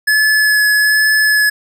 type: tone with vibrato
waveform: square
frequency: 1712 Hz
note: A6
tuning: 48 cents flat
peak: -10 dBFS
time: 0.07-1.5 s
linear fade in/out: 10 ms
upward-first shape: sine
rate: 1.2 Hz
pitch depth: 12 cents each way
effects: none